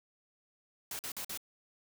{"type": "noise bursts", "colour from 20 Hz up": "white", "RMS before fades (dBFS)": -40, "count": 4, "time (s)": [0.91, 1.375], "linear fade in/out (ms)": 2, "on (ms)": 81, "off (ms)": 47, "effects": []}